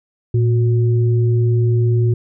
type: tone pair together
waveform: sine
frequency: 114.7 / 364.6 Hz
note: A#2 / F#4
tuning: -28 / -25 cents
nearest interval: octave + minor sixth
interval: 2003 cents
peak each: -12 / -22 dBFS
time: 0.34-2.14 s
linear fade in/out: 5 ms
effects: none